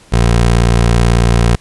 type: tone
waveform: 20% pulse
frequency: 58.2 Hz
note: A#1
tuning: 2 cents flat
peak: -3 dBFS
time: 0.12-1.56 s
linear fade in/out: 10 ms
effects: pink hiss -44 dBFS RMS until 1.6 s + resampled to 24000 Hz